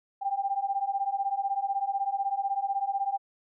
sine beating tone pair, 782 / 798 Hz, G5 / G5, -4 / +31 cents, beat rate 16 Hz, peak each -30 / -29 dBFS, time 0.21-3.18 s, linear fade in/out 20 ms, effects none

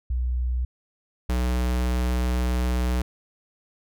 sine / square tone pair in turn, 61.74 / 61.74 Hz, B1 / B1, 0 / 0 cents, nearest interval unison, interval 0 cents, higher neither, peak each -22 dBFS, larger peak neither, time 0.1-0.65 / 1.29-3.02 s, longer second, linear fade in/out 5 ms, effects none

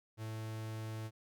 45% pulse tone, 110 Hz, A2, in tune, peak -40 dBFS, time 0.17-1.11 s, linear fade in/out 50 ms, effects none

